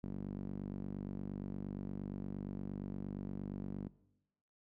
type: tone with band-pass filter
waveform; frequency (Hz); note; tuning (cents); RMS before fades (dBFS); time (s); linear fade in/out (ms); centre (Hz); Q
sawtooth; 48.59; G1; -15; -43; 0.03-3.88; 10; 220; 1.8
effects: noise-tail reverb RT60 0.9 s tail -19 dB re dry